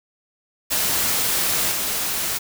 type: noise with level steps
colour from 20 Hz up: white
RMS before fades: -21 / -24 dBFS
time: 0.7-2.39 s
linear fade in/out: 20 ms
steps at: 1.71 s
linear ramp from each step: 10 ms
effects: none